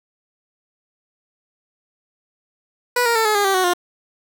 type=tone with pitch steps; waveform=15% pulse; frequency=490 / 467.9 / 446.7 / 426.6 / 407.3 / 388.9 / 371.4 / 354.6 Hz; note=B4 / A#4 / A4 / G#4 / G#4 / G4 / F#4 / F4; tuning=-14 / +6 / +26 / +46 / -34 / -14 / +7 / +26 cents; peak=-9 dBFS; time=2.96-3.736 s; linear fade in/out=5 ms; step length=97 ms; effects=none